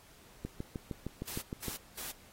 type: click train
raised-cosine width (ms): 3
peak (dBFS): -24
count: 9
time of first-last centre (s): 0.45-1.683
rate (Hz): 6.49
type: noise bursts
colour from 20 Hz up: white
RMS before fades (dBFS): -42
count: 3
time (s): 1.27-2.12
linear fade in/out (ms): 10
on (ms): 150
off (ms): 200
effects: pink hiss -59 dBFS RMS until 2.32 s + AAC 48 kbps